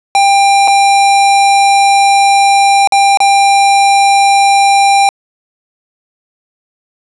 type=tone with dropouts; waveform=square; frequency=795 Hz; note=G5; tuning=24 cents sharp; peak=-6 dBFS; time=0.15-5.09 s; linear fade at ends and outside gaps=1 ms; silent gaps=0.676-0.68 / 2.874-2.922 / 3.173-3.203 s; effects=resampled to 24000 Hz + 7-bit